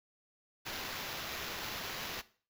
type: noise with sample-and-hold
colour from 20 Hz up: white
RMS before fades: -41 dBFS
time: 0.65-2.22 s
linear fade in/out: 20 ms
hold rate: 8820 Hz
effects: noise-tail reverb RT60 0.4 s tail -17 dB re dry